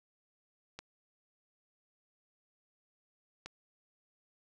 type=clicks; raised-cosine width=0.2 ms; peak=-26 dBFS; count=2; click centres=0.79 / 3.46 s; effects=none